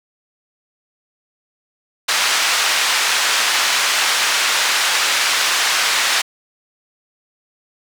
pink band-pass noise, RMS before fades -17 dBFS, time 2.08-6.22 s, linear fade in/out 10 ms, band 1300 to 6900 Hz, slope 12 dB/octave, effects none

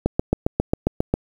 click train, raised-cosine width 2 ms, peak -4 dBFS, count 9, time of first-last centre 0.06-1.14 s, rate 7.41 Hz, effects 7-bit

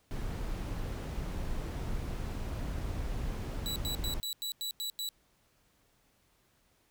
brown noise, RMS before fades -36 dBFS, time 0.11-4.2 s, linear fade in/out 0 ms
sawtooth tone bursts, 3933 Hz, B7, 8 cents flat, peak -31 dBFS, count 8, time 3.66-5.089 s, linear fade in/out 0 ms, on 99 ms, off 91 ms
effects pink hiss -70 dBFS RMS until 6.9 s

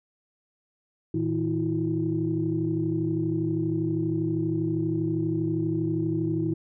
sine tone cluster, 111.5 / 159.2 / 324.2 / 356.7 Hz, A2 / D#3 / E4 / F4, +23 / +40 / -29 / +37 cents, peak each -31 / -29 / -26 / -33 dBFS, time 1.14-6.54 s, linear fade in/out 5 ms, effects tanh soft clip ceiling -13 dBFS

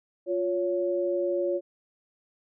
sine tone pair together, 352 / 560 Hz, F4 / C#5, +14 / +18 cents, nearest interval minor sixth, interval 804 cents, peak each -27 dBFS, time 0.26-1.61 s, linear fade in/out 50 ms, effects none

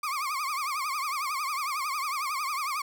35% pulse tone with vibrato, 1148 Hz, D6, 40 cents flat, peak -27 dBFS, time 0.03-2.82 s, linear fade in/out 5 ms, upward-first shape triangle, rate 11 Hz, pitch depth 180 cents each way, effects none

